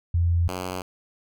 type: tone pair in turn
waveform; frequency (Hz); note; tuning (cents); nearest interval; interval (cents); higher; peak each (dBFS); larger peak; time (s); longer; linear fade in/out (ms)
sine / 5% pulse; 85.5 / 91.75; F2 / F#2; -36 / -14; minor second; 122; second; -18; neither; 0.14-0.48 / 0.48-0.82; neither; 5
effects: none